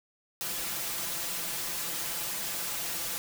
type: noise with comb filter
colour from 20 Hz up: white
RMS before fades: -34 dBFS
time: 0.41-3.18 s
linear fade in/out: 0 ms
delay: 5.9 ms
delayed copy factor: +0.85
effects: none